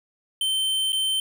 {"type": "tone with dropouts", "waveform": "square", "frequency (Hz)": 3100, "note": "G7", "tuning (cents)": -20, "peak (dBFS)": -22, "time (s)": [0.41, 1.2], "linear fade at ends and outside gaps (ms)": 2, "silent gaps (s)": [0.922, 0.929], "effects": []}